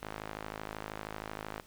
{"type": "tone with band-pass filter", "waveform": "sawtooth", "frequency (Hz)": 52.9, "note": "G#1", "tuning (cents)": 33, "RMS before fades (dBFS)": -43, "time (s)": [0.02, 1.6], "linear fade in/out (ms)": 0, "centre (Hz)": 1200, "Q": 0.68, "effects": ["pink hiss -59 dBFS RMS until 1.66 s"]}